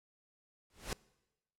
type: noise with exponential growth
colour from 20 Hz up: pink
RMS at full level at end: -35 dBFS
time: 0.7-0.93 s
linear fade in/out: 1 ms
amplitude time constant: 49 ms
effects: noise-tail reverb RT60 1.0 s tail -23 dB re dry + low-pass 11000 Hz 12 dB/octave